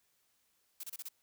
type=noise bursts; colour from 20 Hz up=blue; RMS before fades=-43 dBFS; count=5; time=0.8-1.087 s; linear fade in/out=5 ms; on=35 ms; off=28 ms; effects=white hiss -75 dBFS RMS until 1.22 s

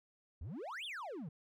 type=exponential two-way sweep; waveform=triangle; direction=up then down; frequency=66.3 to 3657 to 136.5 Hz; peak=-40 dBFS; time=0.41-1.29 s; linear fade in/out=5 ms; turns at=0.85 s; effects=none

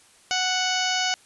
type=harmonic tone with a mistuned harmonic; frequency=740 Hz; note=F#5; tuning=in tune; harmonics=1 / 2 / 3 / 4 / 5 / 6 / 7 / 8 / 9; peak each=-28 / -29 / -31 / -28 / -35 / -32 / -32 / -34 / -34 dBFS; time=0.31-1.14 s; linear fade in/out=0 ms; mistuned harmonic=6; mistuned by=+17 cents; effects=white hiss -55 dBFS RMS until 1.25 s + resampled to 24000 Hz

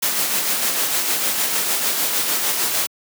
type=noise with tremolo; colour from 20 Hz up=white; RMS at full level=-19 dBFS; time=0.02-2.87 s; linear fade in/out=10 ms; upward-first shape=sine; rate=6.6 Hz; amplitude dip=35%; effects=high-pass 200 Hz 12 dB/octave

